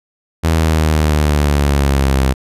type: linear sweep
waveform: sawtooth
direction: down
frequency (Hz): 81.8 to 65.4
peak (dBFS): -7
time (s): 0.43-2.34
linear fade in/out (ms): 20
effects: resampled to 32000 Hz